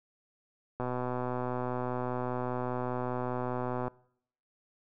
click train, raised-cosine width 1 ms, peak -20 dBFS, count 386, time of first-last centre 0.8-3.88 s, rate 125 Hz, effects noise-tail reverb RT60 0.7 s tail -24 dB re dry

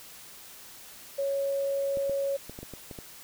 sine tone, 554 Hz, C#5, 1 cent flat, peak -26 dBFS, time 1.18-2.37 s, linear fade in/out 10 ms
clicks, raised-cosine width 2 ms, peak -27 dBFS, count 8, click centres 1.972 / 2.096 / 2.496 / 2.589 / 2.63 / 2.737 / 2.912 / 2.988 s
effects white hiss -48 dBFS RMS until 3.23 s

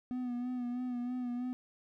triangle tone with vibrato, 246.9 Hz, B3, in tune, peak -32 dBFS, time 0.11-1.53 s, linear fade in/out 0 ms, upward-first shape sine, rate 3.1 Hz, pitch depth 38 cents each way, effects none

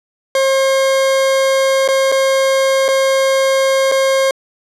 40% pulse tone with dropouts, 536 Hz, C5, 42 cents sharp, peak -10 dBFS, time 0.35-4.31 s, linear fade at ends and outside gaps 2 ms, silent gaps 1.878-1.886 / 2.118-2.122 / 2.882-2.886 / 3.916-3.92 s, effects low-pass 10000 Hz 12 dB/octave

